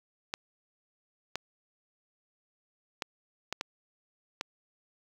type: clicks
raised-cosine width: 0.2 ms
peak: -15 dBFS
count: 6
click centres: 0.339 / 1.356 / 3.022 / 3.526 / 3.611 / 4.411 s
effects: high-pass 60 Hz 12 dB/octave + 7-bit